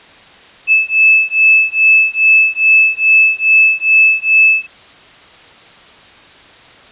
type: beating tone pair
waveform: sine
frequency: 2614 / 2616.4 Hz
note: E7 / E7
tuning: -15 / -14 cents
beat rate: 2.4 Hz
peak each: -10 dBFS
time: 0.67-4.67 s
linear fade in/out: 50 ms
effects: white hiss -40 dBFS RMS until 6.91 s + resampled to 8000 Hz